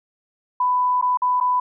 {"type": "tone with dropouts", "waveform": "sine", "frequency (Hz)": 996, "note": "B5", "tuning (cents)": 14, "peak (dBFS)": -16, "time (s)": [0.6, 1.6], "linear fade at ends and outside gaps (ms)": 5, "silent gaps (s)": [[1.014, 1.024], [1.173, 1.219], [1.402, 1.409]], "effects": []}